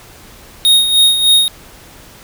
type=tone with tremolo; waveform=square; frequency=3729 Hz; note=A#7; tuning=in tune; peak=-6 dBFS; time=0.65-1.48 s; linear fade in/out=0 ms; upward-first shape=sine; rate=3.3 Hz; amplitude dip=60%; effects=pink hiss -39 dBFS RMS until 2.23 s